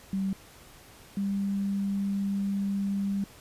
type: tone pair in turn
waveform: sine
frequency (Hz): 193.3 / 198.28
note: G3 / G3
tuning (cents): -24 / +20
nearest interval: unison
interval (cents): 44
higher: second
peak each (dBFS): -26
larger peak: neither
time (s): 0.13-0.33 / 1.17-3.24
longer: second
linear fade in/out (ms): 2
effects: pink hiss -52 dBFS RMS until 3.4 s + resampled to 32000 Hz